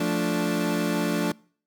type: chord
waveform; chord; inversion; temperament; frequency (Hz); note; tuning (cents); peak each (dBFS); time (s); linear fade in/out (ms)
30% pulse; D minor; first; equal with one note detuned; 174.61 / 220 / 292.1; F3 / A3 / D4; 0 / 0 / -9; -25 / -26 / -24; 0-1.32; 5
effects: noise-tail reverb RT60 0.5 s tail -25 dB re dry